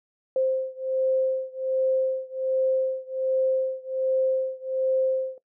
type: beating tone pair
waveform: sine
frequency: 523.3 / 524.6 Hz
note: C5 / C5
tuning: 0 / +4 cents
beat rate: 1.3 Hz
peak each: -25 / -26 dBFS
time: 0.36-5.38 s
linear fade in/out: 2 ms
effects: noise-tail reverb RT60 0.1 s tail -17 dB re dry